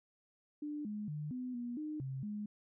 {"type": "tone with pitch steps", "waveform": "sine", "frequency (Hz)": [296.9, 209.9, 150, 251.8, 240.8, 305, 133.3, 208.8], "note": ["D4", "G#3", "D3", "B3", "B3", "D#4", "C3", "G#3"], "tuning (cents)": [19, 19, 37, 34, -44, -34, 33, 10], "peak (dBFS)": -38, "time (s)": [0.62, 2.46], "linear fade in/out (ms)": 5, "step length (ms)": 230, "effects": []}